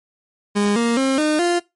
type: tone with pitch steps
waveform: 30% pulse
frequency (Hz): 204.8 / 233.9 / 267.1 / 305.1 / 348.4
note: G#3 / A#3 / C4 / D#4 / F4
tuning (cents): -24 / +6 / +36 / -34 / -4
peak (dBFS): -13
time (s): 0.55-1.6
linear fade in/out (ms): 20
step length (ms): 210
effects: noise-tail reverb RT60 0.2 s tail -21 dB re dry + MP3 48 kbps